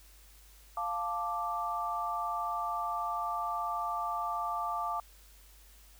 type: chord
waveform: sine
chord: D minor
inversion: first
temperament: equal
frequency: 698.5 / 880 / 1174.7 Hz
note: F5 / A5 / D6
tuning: 0 / 0 / 0 cents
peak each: -37 / -37 / -34 dBFS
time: 0.77-5 s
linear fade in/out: 2 ms
effects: added 50 Hz sine -56 dBFS peak until 5.99 s + white hiss -60 dBFS RMS until 5.99 s